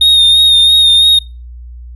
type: tone with vibrato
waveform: triangle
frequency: 3694 Hz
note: A#7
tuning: 16 cents flat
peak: -3 dBFS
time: 0.01-1.19 s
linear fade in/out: 5 ms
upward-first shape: sine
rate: 3 Hz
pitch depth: 28 cents each way
effects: noise-tail reverb RT60 0.3 s tail -25 dB re dry + added 60 Hz sine -27 dBFS peak until 1.95 s